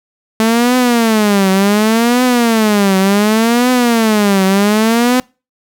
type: tone with vibrato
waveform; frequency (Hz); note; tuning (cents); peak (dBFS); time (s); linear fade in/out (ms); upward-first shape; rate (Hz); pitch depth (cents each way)
sawtooth; 218.9; A3; -9; -5; 0.4-5.2; 0; triangle; 0.68; 260
effects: noise-tail reverb RT60 0.3 s tail -25 dB re dry